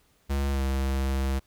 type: tone with pitch glide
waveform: square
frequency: 69.2 to 67.07 Hz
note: C#2 to C2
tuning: -2 to +43 cents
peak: -25 dBFS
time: 0.29-1.4 s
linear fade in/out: 20 ms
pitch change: -55 cents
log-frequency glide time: 0.51-0.61 s
effects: pink hiss -65 dBFS RMS until 1.46 s